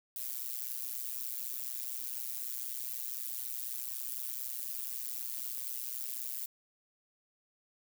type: noise with amplitude modulation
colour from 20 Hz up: violet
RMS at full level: -35 dBFS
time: 0.16-6.46 s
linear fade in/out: 2 ms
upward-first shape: sine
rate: 124 Hz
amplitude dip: 100%
effects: none